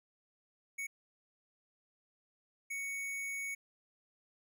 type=tone bursts at uneven times; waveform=square; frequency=2226 Hz; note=C#7; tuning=7 cents sharp; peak=-38 dBFS; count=2; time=0.78-0.87 / 2.7-3.55 s; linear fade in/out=10 ms; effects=none